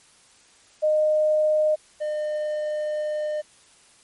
sine / triangle tone pair in turn, 614 / 605.9 Hz, D#5 / D#5, -23 / -46 cents, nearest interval unison, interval 23 cents, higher first, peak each -17 / -22 dBFS, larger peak first, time 0.82-1.76 / 2-3.42 s, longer second, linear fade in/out 20 ms, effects white hiss -55 dBFS RMS until 4.03 s + MP3 48 kbps

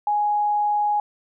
sine tone, 832 Hz, G#5, 3 cents sharp, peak -18 dBFS, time 0.07-1 s, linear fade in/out 2 ms, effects none

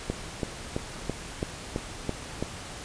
click train, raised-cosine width 2 ms, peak -14 dBFS, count 8, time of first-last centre 0.1-2.426 s, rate 3.01 Hz, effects pink hiss -40 dBFS RMS until 2.84 s + resampled to 22050 Hz

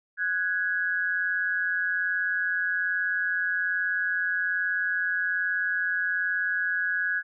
sine tone pair together, 1480 / 1661.2 Hz, F#6 / G#6, 0 / 0 cents, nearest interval major second, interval 200 cents, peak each -28 / -26 dBFS, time 0.17-7.23 s, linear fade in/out 50 ms, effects none

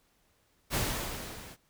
pink noise with level ramp, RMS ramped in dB -28 to -49 dBFS, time 0.7-1.57 s, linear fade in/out 50 ms, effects pink hiss -70 dBFS RMS until 1.69 s

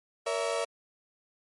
35% pulse chord, A# diminished, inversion none, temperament equal with one note detuned, 466.2 / 567 / 659.3 Hz, A#4 / C#5 / E5, 0 / +39 / 0 cents, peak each -31 dBFS, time 0.26-0.65 s, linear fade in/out 10 ms, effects MP3 48 kbps

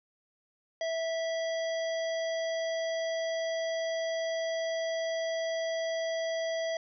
harmonic tone with a mistuned harmonic, 655 Hz, E5, 11 cents flat, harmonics 1 / 3 / 5 / 7 / 9, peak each -30 / -40 / -44 / -47 / -49 dBFS, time 0.81-6.77 s, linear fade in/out 2 ms, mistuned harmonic 7, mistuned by +82 cents, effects none

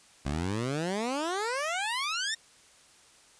15% pulse exponential sweep, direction up, 66.3 to 1864.7 Hz, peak -23 dBFS, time 0.25-2.35 s, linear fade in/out 10 ms, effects white hiss -58 dBFS RMS until 3.39 s + resampled to 22050 Hz

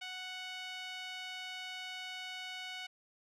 sawtooth tone with band-pass filter, 740 Hz, F#5, in tune, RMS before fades -44 dBFS, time 0.01-2.87 s, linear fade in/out 10 ms, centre 2900 Hz, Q 1.8, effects none

